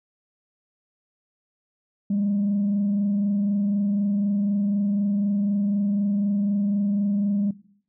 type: tone with frequency modulation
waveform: sine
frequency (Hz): 202.3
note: G#3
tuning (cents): -45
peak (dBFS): -19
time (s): 2.1-7.51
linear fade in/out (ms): 5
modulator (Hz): 24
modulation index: 0.32
effects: noise-tail reverb RT60 0.6 s tail -19 dB re dry + tanh soft clip ceiling -17 dBFS